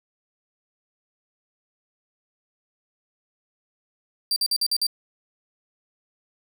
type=tone bursts; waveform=40% pulse; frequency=4699 Hz; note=D8; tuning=in tune; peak=-19 dBFS; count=6; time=4.31-4.867 s; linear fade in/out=2 ms; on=52 ms; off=49 ms; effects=none